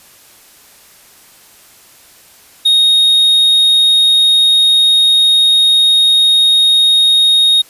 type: tone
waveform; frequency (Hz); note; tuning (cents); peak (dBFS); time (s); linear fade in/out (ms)
triangle; 3729; A#7; 0; -5; 2.65-7.62; 10
effects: white hiss -43 dBFS RMS until 7.69 s + resampled to 32000 Hz